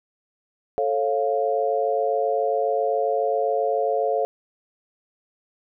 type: chord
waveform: sine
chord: A augmented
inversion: none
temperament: equal with one note detuned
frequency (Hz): 440 / 547.4 / 698.5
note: A4 / C#5 / E#5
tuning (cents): 0 / -22 / 0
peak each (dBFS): -24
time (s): 0.78-4.25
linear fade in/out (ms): 0
effects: none